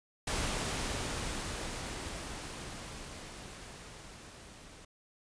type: noise with level ramp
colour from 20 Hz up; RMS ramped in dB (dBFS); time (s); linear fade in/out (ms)
pink; -33 to -53; 0.27-4.85; 5
effects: resampled to 22050 Hz